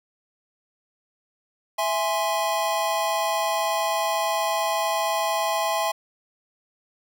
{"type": "chord", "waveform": "square", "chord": "E augmented", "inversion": "none", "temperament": "equal", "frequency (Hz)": [659.3, 830.6, 1046.5], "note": ["E5", "G#5", "B#5"], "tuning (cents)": [0, 0, 0], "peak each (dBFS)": [-27, -27, -28], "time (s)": [1.78, 5.92], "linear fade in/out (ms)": 10, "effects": []}